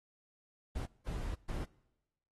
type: noise bursts at uneven times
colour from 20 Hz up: brown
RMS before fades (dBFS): -38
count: 3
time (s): 0.75-0.86 / 1.06-1.35 / 1.48-1.65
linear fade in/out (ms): 10
effects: noise-tail reverb RT60 1.0 s tail -23 dB re dry + AAC 32 kbps